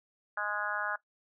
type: harmonic tone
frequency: 207.7 Hz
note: G#3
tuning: in tune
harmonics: 3 / 4 / 5 / 6 / 7 / 8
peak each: -42 / -40 / -41 / -39 / -35 / -37 dBFS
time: 0.37-0.96 s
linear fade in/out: 5 ms
effects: noise-tail reverb RT60 0.1 s tail -17 dB re dry